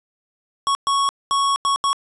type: tone bursts at uneven times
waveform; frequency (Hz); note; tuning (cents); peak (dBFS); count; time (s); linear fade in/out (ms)
square; 1108.7; C#6; 0; -17; 5; 0.67-0.75 / 0.87-1.09 / 1.31-1.56 / 1.65-1.76 / 1.84-1.93; 0
effects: resampled to 24000 Hz + 8-bit